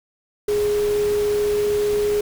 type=tone in noise; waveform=sine; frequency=415.3 Hz; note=G#4; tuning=in tune; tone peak=-17 dBFS; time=0.48-2.21 s; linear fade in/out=5 ms; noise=pink; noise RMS=-33 dBFS; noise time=0.48-2.21 s; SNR=+13 dB; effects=none